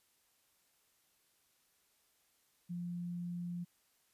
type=tone; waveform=sine; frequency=174.61 Hz; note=F3; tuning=in tune; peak=-38 dBFS; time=2.69-3.65 s; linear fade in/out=20 ms; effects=white hiss -74 dBFS RMS until 4.13 s + resampled to 32000 Hz